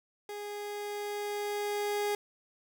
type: tone with level ramp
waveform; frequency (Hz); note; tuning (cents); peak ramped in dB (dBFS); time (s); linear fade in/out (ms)
30% pulse; 412.6; G#4; -11; -36 to -26; 0.29-2.15; 2
effects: none